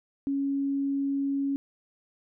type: tone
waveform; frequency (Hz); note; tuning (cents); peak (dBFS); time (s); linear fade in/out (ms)
sine; 277.2; C#4; 0; -25; 0.27-1.56; 0
effects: none